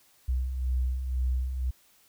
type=beating tone pair; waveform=sine; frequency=61.7 / 63.7 Hz; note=B1 / C2; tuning=-1 / -46 cents; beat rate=2 Hz; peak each=-35 / -26 dBFS; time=0.28-1.71 s; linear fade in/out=10 ms; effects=white hiss -62 dBFS RMS until 2.08 s